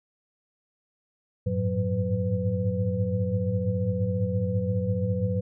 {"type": "tone cluster", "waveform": "sine", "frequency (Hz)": [95.3, 104.3, 110.1, 182.8, 500], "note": ["G2", "G#2", "A2", "F#3", "B4"], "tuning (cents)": [-48, 8, 2, -21, 21], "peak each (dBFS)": [-29, -33, -29, -29, -31], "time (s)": [1.46, 5.41], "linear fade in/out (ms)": 10, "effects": []}